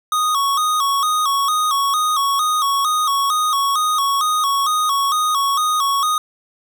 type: tone with vibrato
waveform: square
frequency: 1174.7 Hz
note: D6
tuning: in tune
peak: -16 dBFS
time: 0.12-6.18 s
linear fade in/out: 2 ms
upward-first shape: square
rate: 2.2 Hz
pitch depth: 96 cents each way
effects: none